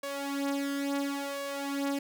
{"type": "tone with flanger", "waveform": "sawtooth", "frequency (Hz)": 279.9, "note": "C#4", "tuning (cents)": 17, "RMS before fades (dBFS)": -33, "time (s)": [0.03, 1.99], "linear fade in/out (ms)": 5, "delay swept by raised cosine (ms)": [1.8, 4.2], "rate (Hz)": 0.72, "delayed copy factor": 0.75, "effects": []}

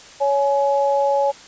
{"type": "tone pair together", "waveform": "sine", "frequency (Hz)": [558.7, 842], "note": ["C#5", "G#5"], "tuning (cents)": [13, 24], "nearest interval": "perfect fifth", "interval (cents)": 711, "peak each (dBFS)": [-17, -19], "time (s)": [0.2, 1.32], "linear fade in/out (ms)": 20, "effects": ["white hiss -42 dBFS RMS until 1.47 s", "resampled to 16000 Hz"]}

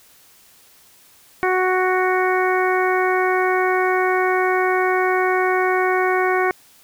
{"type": "harmonic tone", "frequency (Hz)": 370, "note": "F#4", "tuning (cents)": 0, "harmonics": [1, 2, 3, 4, 5, 6], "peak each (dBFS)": [-19, -22, -24, -25, -26, -27], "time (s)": [1.43, 6.51], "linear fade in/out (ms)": 0, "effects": ["white hiss -51 dBFS RMS until 6.83 s"]}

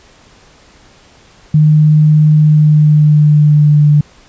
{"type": "tone with pitch glide", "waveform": "sine", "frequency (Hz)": [152.8, 148.19], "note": ["D#3", "D3"], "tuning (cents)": [-31, 16], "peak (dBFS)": -4, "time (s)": [1.54, 4.01], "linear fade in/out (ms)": 5, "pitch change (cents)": -53, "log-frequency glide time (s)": [2.36, 3.89], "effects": ["pink hiss -44 dBFS RMS until 4.28 s", "resampled to 16000 Hz"]}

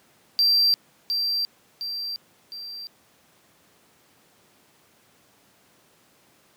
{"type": "tone with echo", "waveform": "triangle", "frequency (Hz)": 4709, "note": "D8", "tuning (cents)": 4, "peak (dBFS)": -15, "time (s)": [0.39, 0.74], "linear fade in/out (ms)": 0, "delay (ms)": 710, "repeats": 3, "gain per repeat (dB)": -6, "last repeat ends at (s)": 2.87, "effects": ["pink hiss -59 dBFS RMS until 6.56 s", "high-pass 150 Hz 12 dB/octave"]}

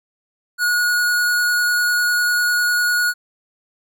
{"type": "tone with vibrato", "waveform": "square", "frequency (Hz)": 1451, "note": "F#6", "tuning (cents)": -34, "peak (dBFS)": -16, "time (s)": [0.58, 3.14], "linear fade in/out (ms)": 50, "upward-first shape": "triangle", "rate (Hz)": 10, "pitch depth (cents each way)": 12, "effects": []}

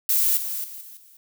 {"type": "noise with level steps", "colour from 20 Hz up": "violet", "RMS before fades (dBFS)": [-20, -29, -38, -43, -51], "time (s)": [0.09, 1.17], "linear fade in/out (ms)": 2, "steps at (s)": [0.37, 0.64, 0.81, 0.97], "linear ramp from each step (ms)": 2, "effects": []}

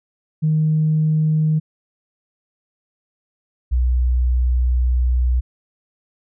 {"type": "tone pair in turn", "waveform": "sine", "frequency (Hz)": [155.56, 62.02], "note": ["D#3", "B1"], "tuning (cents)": [0, 8], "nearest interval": "octave + major third", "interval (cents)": 1592, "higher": "first", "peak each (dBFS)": -13, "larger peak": "neither", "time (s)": [[0.42, 1.6], [3.71, 5.41]], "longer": "second", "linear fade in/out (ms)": 20, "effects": ["tanh soft clip ceiling -9 dBFS"]}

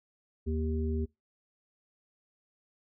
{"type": "harmonic tone", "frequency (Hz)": 78.4, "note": "D#2", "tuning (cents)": 14, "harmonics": [1, 3, 5], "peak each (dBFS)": [-30, -35, -37], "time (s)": [0.46, 1.06], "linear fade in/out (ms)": 20, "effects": ["noise-tail reverb RT60 0.2 s tail -23 dB re dry"]}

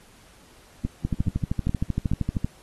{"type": "two click trains", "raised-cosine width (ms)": 5, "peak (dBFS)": [-11, -11], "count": [19, 4], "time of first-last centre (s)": [[1.05, 2.445], [0.85, 2.116]], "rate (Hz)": [12.9, 2.37], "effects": ["pink hiss -54 dBFS RMS until 2.62 s", "AAC 32 kbps"]}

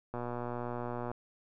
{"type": "click train", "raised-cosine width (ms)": 1, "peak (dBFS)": -24, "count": 119, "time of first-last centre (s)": [0.14, 1.115], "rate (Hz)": 121, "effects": []}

